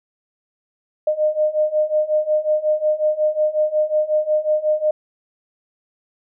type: beating tone pair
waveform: sine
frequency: 609 / 614.5 Hz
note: D#5 / D#5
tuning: -37 / -22 cents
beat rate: 5.5 Hz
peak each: -20 / -18 dBFS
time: 1.07-4.91 s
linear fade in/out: 5 ms
effects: none